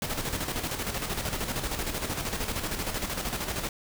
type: noise with tremolo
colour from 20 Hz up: pink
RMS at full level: -30 dBFS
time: 0.02-3.69 s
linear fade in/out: 2 ms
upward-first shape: square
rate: 13 Hz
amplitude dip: 50%
effects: none